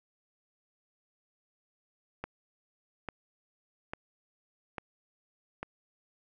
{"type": "click train", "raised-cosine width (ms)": 0.5, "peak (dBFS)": -21, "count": 5, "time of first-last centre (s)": [2.24, 5.63], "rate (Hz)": 1.18, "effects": []}